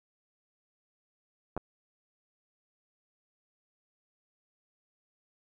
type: clicks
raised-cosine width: 1 ms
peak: -21 dBFS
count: 2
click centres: 1.566 / 1.576 s
effects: none